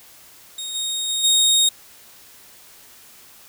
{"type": "tone with level steps", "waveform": "25% pulse", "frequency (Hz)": 3729, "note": "A#7", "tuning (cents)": 0, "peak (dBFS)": [-24, -19, -17, -10], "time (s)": [0.58, 1.69], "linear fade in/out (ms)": 5, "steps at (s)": [0.74, 1.08, 1.23], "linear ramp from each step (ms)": 20, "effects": ["white hiss -47 dBFS RMS until 3.48 s"]}